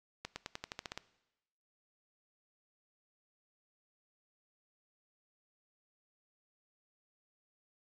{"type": "accelerating click train", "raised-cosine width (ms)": 0.2, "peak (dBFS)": -22, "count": 10, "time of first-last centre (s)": [0.25, 0.976], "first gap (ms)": 110, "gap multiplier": 0.92, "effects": ["noise-tail reverb RT60 1.0 s tail -20 dB re dry", "AAC 64 kbps"]}